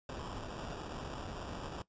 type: noise with sample-and-hold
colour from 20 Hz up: pink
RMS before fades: -43 dBFS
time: 0.09-1.82 s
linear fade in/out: 2 ms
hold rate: 2100 Hz
effects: noise-tail reverb RT60 0.1 s tail -18 dB re dry + resampled to 16000 Hz